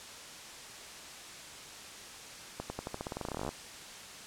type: accelerating click train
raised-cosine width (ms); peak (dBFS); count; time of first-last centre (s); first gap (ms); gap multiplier
1; -22; 22; 2.6-3.491; 100; 0.9
effects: white hiss -47 dBFS RMS until 4.26 s + low-pass 8000 Hz 12 dB/octave